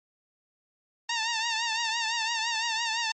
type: tone with vibrato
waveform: 10% pulse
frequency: 911 Hz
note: A#5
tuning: 40 cents flat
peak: -18 dBFS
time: 1.09-3.12 s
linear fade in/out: 5 ms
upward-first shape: triangle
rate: 5.9 Hz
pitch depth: 80 cents each way
effects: MP3 32 kbps